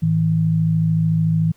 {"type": "tone pair together", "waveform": "sine", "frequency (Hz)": [107.6, 161.22], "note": ["A2", "E3"], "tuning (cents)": [-38, -38], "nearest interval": "perfect fifth", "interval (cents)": 700, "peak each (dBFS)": [-22, -15], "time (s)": [0.02, 1.52], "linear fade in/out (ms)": 10, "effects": ["pink hiss -57 dBFS RMS until 1.56 s"]}